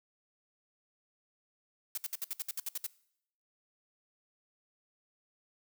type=noise bursts; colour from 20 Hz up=blue; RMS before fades=-36 dBFS; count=11; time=1.95-2.866 s; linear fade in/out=2 ms; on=26 ms; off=63 ms; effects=noise-tail reverb RT60 0.7 s tail -21 dB re dry